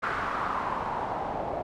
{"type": "noise with low-pass filter sweep", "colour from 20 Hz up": "white", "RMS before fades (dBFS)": -31, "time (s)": [0.02, 1.63], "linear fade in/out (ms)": 20, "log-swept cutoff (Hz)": [1400, 680], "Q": 3.3, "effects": []}